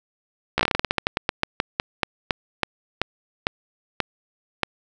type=slowing click train; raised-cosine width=0.3 ms; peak=-3 dBFS; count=25; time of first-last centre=0.58-4.633 s; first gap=14 ms; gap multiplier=1.18; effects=none